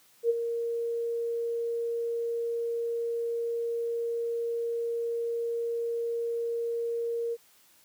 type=tone with ADSR envelope; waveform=sine; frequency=466.4 Hz; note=A#4; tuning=1 cent sharp; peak=-19 dBFS; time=0.23-7.37 s; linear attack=66 ms; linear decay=26 ms; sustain=-9 dB; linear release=41 ms; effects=white hiss -61 dBFS RMS until 7.84 s + high-pass 100 Hz 12 dB/octave